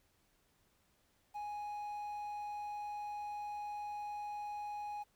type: tone with quantisation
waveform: triangle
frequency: 830.6 Hz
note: G#5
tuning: in tune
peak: -38 dBFS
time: 1.34-5.04 s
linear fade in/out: 20 ms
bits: 11
effects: pink hiss -74 dBFS RMS until 5.15 s